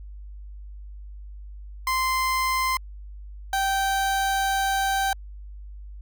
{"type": "tone pair in turn", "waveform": "30% pulse", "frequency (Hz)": [1040, 779.1], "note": ["C6", "G5"], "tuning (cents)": [-11, -11], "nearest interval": "perfect fourth", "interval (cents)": 500, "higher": "first", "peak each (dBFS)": -19, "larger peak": "neither", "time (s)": [[1.87, 2.77], [3.53, 5.13]], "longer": "second", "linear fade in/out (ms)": 2, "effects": ["added 50 Hz sine -37 dBFS peak until 6.01 s"]}